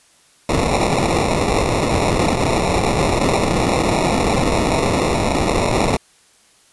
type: noise with sample-and-hold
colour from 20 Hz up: violet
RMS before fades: -17 dBFS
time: 0.49-5.97 s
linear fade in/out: 5 ms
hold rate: 1575 Hz
effects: white hiss -53 dBFS RMS until 6.72 s + resampled to 24000 Hz